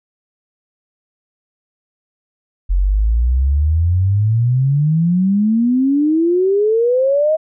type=exponential sweep; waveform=sine; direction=up; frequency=43.65 to 640 Hz; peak=-11 dBFS; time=2.69-7.37 s; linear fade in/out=20 ms; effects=none